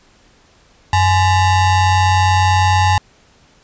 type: ring-modulated tone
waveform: square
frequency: 467.9 Hz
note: A#4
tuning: 6 cents sharp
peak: -8 dBFS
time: 0.93-2.98 s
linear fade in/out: 2 ms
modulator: 375 Hz
effects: pink hiss -51 dBFS RMS until 3.63 s + resampled to 16000 Hz